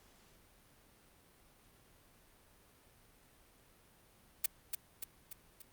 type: noise with echo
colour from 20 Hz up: blue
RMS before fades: -30 dBFS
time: 4.44-4.46 s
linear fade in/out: 5 ms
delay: 290 ms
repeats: 4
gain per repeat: -5 dB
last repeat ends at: 5.62 s
effects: pink hiss -65 dBFS RMS until 5.72 s + Opus 48 kbps